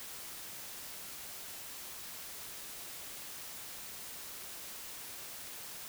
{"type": "silence", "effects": ["white hiss -46 dBFS RMS until 5.88 s"]}